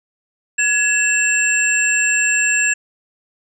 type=tone cluster; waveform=sine; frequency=1692 / 2672 / 7440 Hz; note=G#6 / E7 / A#8; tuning=+32 / +23 / -4 cents; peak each=-18 dBFS; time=0.58-2.74 s; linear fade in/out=10 ms; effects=none